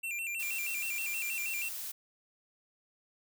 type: tone with vibrato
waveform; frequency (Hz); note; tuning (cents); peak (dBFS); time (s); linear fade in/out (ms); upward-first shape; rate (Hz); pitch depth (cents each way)
square; 2539; D#7; +34; -35; 0.03-1.69; 10; square; 6.3; 110
type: noise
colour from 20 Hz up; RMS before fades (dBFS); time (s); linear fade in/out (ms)
blue; -40; 0.39-1.92; 10
effects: none